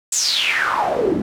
pink noise with band-pass filter sweep, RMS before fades -19 dBFS, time 0.12-1.22 s, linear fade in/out 5 ms, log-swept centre 7800 to 240 Hz, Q 6.9, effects none

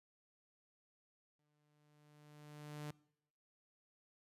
sawtooth tone with exponential growth, 149 Hz, D3, 25 cents sharp, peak -39 dBFS, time 1.39-2.91 s, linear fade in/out 2 ms, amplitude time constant 330 ms, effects noise-tail reverb RT60 0.7 s tail -22 dB re dry + resampled to 32000 Hz

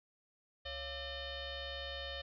sine tone with frequency modulation, 1800 Hz, A6, 39 cents sharp, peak -40 dBFS, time 0.65-2.22 s, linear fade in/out 10 ms, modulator 623 Hz, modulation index 3.5, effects none

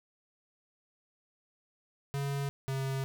square tone pair in turn, 140 / 134.57 Hz, C#3 / C3, +18 / +49 cents, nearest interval minor second, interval 69 cents, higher first, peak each -32 / -32 dBFS, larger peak neither, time 2.14-2.49 / 2.68-3.04 s, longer second, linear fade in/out 0 ms, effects none

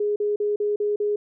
sine tone bursts, 415.3 Hz, G#4, in tune, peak -20 dBFS, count 6, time 0-1.16 s, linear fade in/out 5 ms, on 160 ms, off 40 ms, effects none

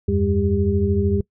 sine tone cluster, 82.6 / 95.8 / 200.8 / 398.5 Hz, E2 / G2 / G3 / G4, +4 / -39 / +42 / +28 cents, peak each -22 dBFS, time 0.08-1.21 s, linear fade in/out 5 ms, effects noise-tail reverb RT60 0.1 s tail -23 dB re dry

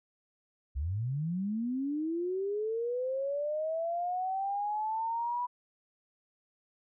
sine linear sweep, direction up, 61.74 to 986 Hz, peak -30 dBFS, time 0.75-5.47 s, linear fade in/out 20 ms, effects none

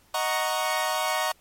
sawtooth chord, D# minor seventh, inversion none, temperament equal, 622.3 / 740 / 932.3 / 1108.7 Hz, D#5 / F#5 / A#5 / C#6, 0 / 0 / 0 / 0 cents, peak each -26 dBFS, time 0.14-1.32 s, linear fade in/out 5 ms, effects pink hiss -60 dBFS RMS until 1.4 s + MP3 64 kbps

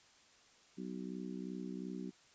harmonic tone, 62.8 Hz, B1, 30 cents sharp, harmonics 3 / 4 / 5 / 6, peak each -44 / -46 / -48 / -50 dBFS, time 0.77-2.11 s, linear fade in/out 20 ms, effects white hiss -65 dBFS RMS until 2.34 s + resampled to 16000 Hz

